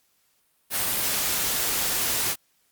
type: noise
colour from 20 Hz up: white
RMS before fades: -25 dBFS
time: 0.7-2.36 s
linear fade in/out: 50 ms
effects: white hiss -67 dBFS RMS until 2.71 s + Opus 48 kbps